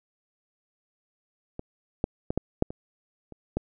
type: clicks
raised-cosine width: 2 ms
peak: -21 / -10 / -14 / -11 / -7 / -23 / -29 / -13 dBFS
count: 8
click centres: 1.594 / 2.041 / 2.305 / 2.376 / 2.624 / 2.705 / 3.323 / 3.57 s
effects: none